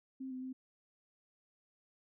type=tone with pitch steps; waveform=sine; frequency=263.7 / 256.6 / 259.5 Hz; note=C4 / C4 / C4; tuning=+14 / -34 / -14 cents; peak=-40 dBFS; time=0.2-0.53 s; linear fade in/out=10 ms; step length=110 ms; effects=none